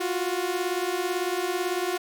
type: beating tone pair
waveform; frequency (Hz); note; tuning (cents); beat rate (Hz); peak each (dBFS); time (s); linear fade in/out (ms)
sawtooth; 349.2 / 367.2; F4 / F#4; 0 / -13; 18; -25 / -24; 0-1.98; 10
effects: none